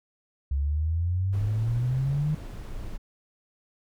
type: exponential sweep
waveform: sine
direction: up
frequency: 67.5 to 155.1 Hz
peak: -23 dBFS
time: 0.51-2.35 s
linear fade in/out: 5 ms
type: noise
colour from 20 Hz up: brown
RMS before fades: -37 dBFS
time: 1.32-2.98 s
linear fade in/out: 20 ms
effects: none